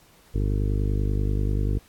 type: harmonic tone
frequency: 50.3 Hz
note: G1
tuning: 45 cents sharp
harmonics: 1 / 2 / 3 / 4 / 5 / 6 / 7 / 8 / 9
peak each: -23 / -26 / -34 / -37 / -36 / -37 / -39 / -41 / -39 dBFS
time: 0.34-1.79 s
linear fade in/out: 10 ms
effects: pink hiss -56 dBFS RMS until 1.88 s + AAC 64 kbps